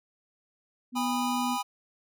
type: tone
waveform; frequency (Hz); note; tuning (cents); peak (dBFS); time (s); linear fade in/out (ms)
sine; 246.9; B3; 0; -29; 0.92-1.58; 50
type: chord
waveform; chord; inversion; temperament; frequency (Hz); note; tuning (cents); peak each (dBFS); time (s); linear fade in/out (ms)
square; G# minor; none; equal with one note detuned; 811.2 / 987.8 / 1244.5; G#5 / B5 / D#6; -41 / 0 / 0; -33 / -33 / -37; 0.95-1.63; 20
effects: none